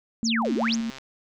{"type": "tone with tremolo", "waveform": "sine", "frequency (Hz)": 227.9, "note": "A#3", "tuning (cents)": -39, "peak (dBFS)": -23, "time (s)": [0.23, 0.9], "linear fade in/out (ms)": 0, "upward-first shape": "square", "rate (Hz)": 2.6, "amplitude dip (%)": 30}
{"type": "exponential two-way sweep", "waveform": "sine", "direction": "down then up", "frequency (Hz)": [7630, 220, 7630], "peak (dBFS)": -24, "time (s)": [0.24, 0.76], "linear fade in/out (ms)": 20, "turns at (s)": 0.54}
{"type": "click train", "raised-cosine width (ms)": 0.2, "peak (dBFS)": -23, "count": 72, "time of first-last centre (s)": [0.45, 0.984], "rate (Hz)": 133}
{"effects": []}